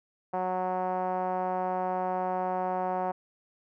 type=tone with low-pass filter; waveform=5% pulse; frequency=184 Hz; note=F#3; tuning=9 cents flat; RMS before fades=-30 dBFS; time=0.33-3.12 s; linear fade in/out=10 ms; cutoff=780 Hz; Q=2.9; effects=none